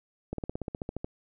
slowing click train, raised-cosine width 2 ms, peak -20 dBFS, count 12, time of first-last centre 0.33-1.045 s, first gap 53 ms, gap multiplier 1.04, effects none

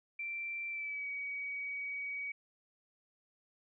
sine tone with pitch glide, 2349 to 2262 Hz, D7 to C#7, 0 to +34 cents, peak -37 dBFS, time 0.19-2.32 s, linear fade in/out 5 ms, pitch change -66 cents, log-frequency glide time 0.69-1.08 s, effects none

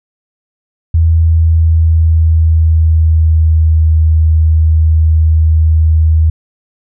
sine tone with pitch glide, 81.7 to 79.37 Hz, E2 to D#2, -15 to +35 cents, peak -5 dBFS, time 0.94-6.3 s, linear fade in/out 5 ms, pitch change -50 cents, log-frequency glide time 1.08-3.9 s, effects none

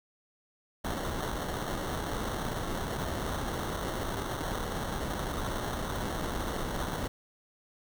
pink noise with sample-and-hold, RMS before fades -34 dBFS, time 0.84-7.08 s, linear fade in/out 10 ms, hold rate 2450 Hz, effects none

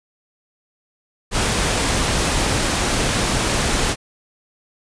pink noise, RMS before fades -19 dBFS, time 1.31-3.96 s, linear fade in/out 50 ms, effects resampled to 22050 Hz

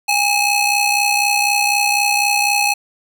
sawtooth ring-modulated tone, 1696 Hz, G#6, 36 cents sharp, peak -7 dBFS, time 0.08-2.74 s, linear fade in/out 10 ms, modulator 880 Hz, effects none

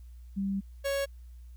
sine / 45% pulse tone pair in turn, 196 / 554.4 Hz, G3 / C#5, 0 / 0 cents, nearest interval octave + tritone, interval 1800 cents, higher second, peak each -28 dBFS, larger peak neither, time 0.36-0.61 / 0.84-1.06 s, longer first, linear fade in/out 20 ms, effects added 60 Hz sine -45 dBFS peak until 1.56 s + white hiss -71 dBFS RMS until 1.56 s

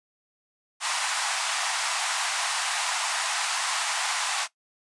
pink band-pass noise, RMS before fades -28 dBFS, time 0.8-4.48 s, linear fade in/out 50 ms, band 740 to 10000 Hz, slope 48 dB/octave, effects noise-tail reverb RT60 0.1 s tail -17 dB re dry + resampled to 24000 Hz

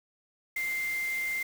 sine tone in noise, 2093 Hz, C7, in tune, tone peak -29 dBFS, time 0.56-1.43 s, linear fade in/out 5 ms, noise white, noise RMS -43 dBFS, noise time 0.56-1.43 s, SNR +11 dB, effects none

